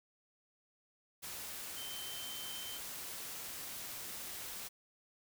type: tone in noise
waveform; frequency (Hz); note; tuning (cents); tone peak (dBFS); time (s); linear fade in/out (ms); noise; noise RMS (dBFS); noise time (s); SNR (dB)
sine; 3100; G7; -20; -46; 1.76-2.79; 20; white; -45; 1.22-4.69; -4
effects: none